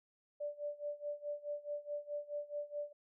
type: tone with tremolo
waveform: sine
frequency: 586 Hz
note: D5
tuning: 4 cents flat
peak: -36 dBFS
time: 0.4-2.93 s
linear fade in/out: 10 ms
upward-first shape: sine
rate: 4.7 Hz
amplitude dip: 90%
effects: none